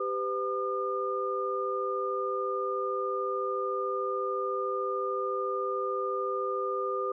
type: tone cluster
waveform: sine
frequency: 392.3 / 506 / 1211 Hz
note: G4 / B4 / D#6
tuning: +1 / +42 / -47 cents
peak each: -33 / -33 / -32 dBFS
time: 0-7.12 s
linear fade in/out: 5 ms
effects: none